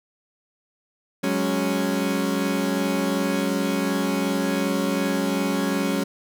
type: chord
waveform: 30% pulse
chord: F# suspended second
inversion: none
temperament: equal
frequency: 185 / 207.7 / 277.2 Hz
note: F#3 / G#3 / C#4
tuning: 0 / 0 / 0 cents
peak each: -24 / -24 / -22 dBFS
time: 1.23-6.04 s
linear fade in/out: 10 ms
effects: none